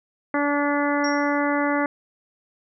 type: harmonic tone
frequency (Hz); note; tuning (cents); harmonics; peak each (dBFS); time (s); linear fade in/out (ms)
288.5; D4; -31; 1 / 2 / 3 / 4 / 5 / 6 / 7; -23 / -26 / -28 / -29 / -30 / -31 / -31; 0.34-1.86; 2
type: tone with exponential decay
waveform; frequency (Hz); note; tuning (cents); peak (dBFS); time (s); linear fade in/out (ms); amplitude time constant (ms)
sine; 5588; F8; 0; -27; 1.04-1.4; 5; 78
effects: none